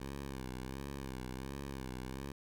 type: tone with vibrato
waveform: 10% pulse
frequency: 66.3 Hz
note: C2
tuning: 23 cents sharp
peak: -33 dBFS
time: 0-2.32 s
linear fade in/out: 5 ms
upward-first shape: sine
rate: 1.4 Hz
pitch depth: 83 cents each way
effects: none

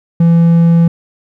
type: tone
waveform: triangle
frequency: 168 Hz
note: E3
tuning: 33 cents sharp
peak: -3 dBFS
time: 0.2-0.88 s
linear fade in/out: 5 ms
effects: none

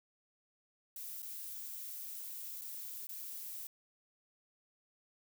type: noise with dropouts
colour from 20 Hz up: violet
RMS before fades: -45 dBFS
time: 0.96-3.67 s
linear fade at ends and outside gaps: 2 ms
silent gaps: 1.221-1.227 / 2.612-2.617 / 3.07-3.09 s
effects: none

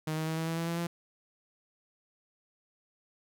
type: tone with pitch steps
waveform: sawtooth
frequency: 156.2 / 158.2 / 160.22 / 162.27 / 164.35 / 166.45 / 168.58 / 170.73 Hz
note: D#3 / D#3 / E3 / E3 / E3 / E3 / E3 / F3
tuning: +7 / +29 / -49 / -27 / -5 / +17 / +39 / -39 cents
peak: -27 dBFS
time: 0.07-0.87 s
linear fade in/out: 5 ms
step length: 100 ms
effects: none

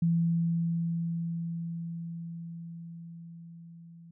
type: tone with level ramp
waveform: sine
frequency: 167.8 Hz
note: E3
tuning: 31 cents sharp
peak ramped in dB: -22 to -48 dBFS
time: 0.02-4.11 s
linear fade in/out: 5 ms
effects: none

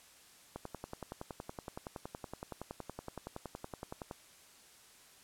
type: click train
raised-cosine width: 1 ms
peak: -27 dBFS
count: 39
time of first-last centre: 0.56-4.111 s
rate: 10.7 Hz
effects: white hiss -60 dBFS RMS until 5.23 s + low-pass 11000 Hz 12 dB/octave

